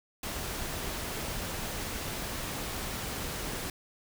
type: noise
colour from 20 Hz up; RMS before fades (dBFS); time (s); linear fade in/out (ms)
pink; -36; 0.23-3.7; 2
effects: none